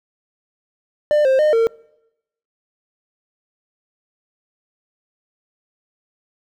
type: tone with pitch steps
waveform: triangle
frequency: 597 / 528 / 609 / 456.1 Hz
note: D5 / C5 / D#5 / A#4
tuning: +28 / +16 / -37 / -38 cents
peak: -10 dBFS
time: 1.11-1.67 s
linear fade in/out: 0 ms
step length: 140 ms
effects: noise-tail reverb RT60 0.9 s tail -25 dB re dry

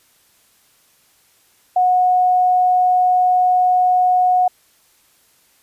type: tone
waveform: sine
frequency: 730 Hz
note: F#5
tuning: 24 cents flat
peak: -11 dBFS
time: 1.76-4.48 s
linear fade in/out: 5 ms
effects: white hiss -56 dBFS RMS until 5.62 s + resampled to 32000 Hz

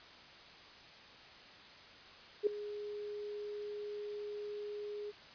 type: tone with ADSR envelope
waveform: sine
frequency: 415.3 Hz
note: G#4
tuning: in tune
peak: -24 dBFS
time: 2.43-5.12 s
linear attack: 38 ms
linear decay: 4 ms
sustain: -16 dB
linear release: 27 ms
effects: white hiss -55 dBFS RMS until 5.34 s + resampled to 11025 Hz

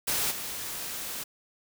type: noise with level steps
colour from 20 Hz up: white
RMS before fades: -28 / -36 dBFS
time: 0.07-1.24 s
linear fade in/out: 10 ms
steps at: 0.3 s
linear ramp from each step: 20 ms
effects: none

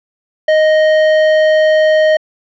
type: tone with hard clipping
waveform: sine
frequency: 622.3 Hz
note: D#5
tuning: in tune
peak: -9 dBFS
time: 0.48-2.17 s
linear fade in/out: 5 ms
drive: 15 dB
effects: low-pass 3000 Hz 12 dB/octave

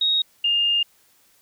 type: tone pair in turn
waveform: sine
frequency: 3763 / 2819 Hz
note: A#7 / F7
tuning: +16 / +16 cents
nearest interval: perfect fourth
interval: 500 cents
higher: first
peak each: -17 dBFS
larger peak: neither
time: 0.01-0.22 / 0.44-0.83 s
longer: second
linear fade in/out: 5 ms
effects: white hiss -59 dBFS RMS until 1.41 s

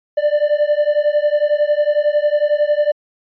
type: beating tone pair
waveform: triangle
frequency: 587.3 / 598.3 Hz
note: D5 / D5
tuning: 0 / +32 cents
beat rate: 11 Hz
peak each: -14 dBFS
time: 0.17-2.92 s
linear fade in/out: 10 ms
effects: resampled to 11025 Hz

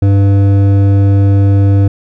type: tone with hard clipping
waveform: triangle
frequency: 99.1 Hz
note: G2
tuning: 19 cents sharp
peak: -7 dBFS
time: 0.02-1.88 s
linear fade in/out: 5 ms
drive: 14 dB
effects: none

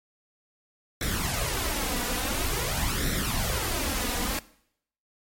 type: noise with flanger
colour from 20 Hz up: pink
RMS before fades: -28 dBFS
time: 1.01-4.39 s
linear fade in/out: 2 ms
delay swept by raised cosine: 0.52 to 4.12 ms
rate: 0.48 Hz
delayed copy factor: +0.65
effects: noise-tail reverb RT60 0.7 s tail -20 dB re dry + MP3 64 kbps

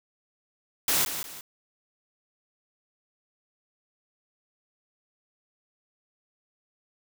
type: noise with echo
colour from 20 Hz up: white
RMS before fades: -24 dBFS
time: 0.88-1.05 s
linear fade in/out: 2 ms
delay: 180 ms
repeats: 2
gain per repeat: -9 dB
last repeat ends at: 1.41 s
effects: none

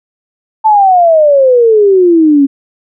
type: exponential sweep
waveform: sine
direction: down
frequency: 889 to 271.4 Hz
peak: -3 dBFS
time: 0.64-2.47 s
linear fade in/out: 20 ms
effects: none

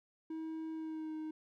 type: tone with pitch glide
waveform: triangle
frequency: 319.7 to 312.2 Hz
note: D#4 to D#4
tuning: +47 to +6 cents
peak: -37 dBFS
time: 0.3-1.31 s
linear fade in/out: 5 ms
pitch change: -41 cents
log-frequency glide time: 0.73-1.15 s
effects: none

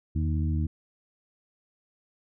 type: harmonic tone with a mistuned harmonic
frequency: 77.78 Hz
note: D#2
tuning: in tune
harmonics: 1 / 2 / 3 / 4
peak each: -25 / -31 / -35 / -37 dBFS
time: 0.15-0.67 s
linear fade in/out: 10 ms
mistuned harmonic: 1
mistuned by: +95 cents
effects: none

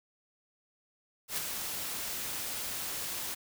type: noise with ADSR envelope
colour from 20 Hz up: white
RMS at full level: -32 dBFS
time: 1.28-3.35 s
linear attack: 94 ms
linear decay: 16 ms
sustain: -5 dB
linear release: 15 ms
effects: none

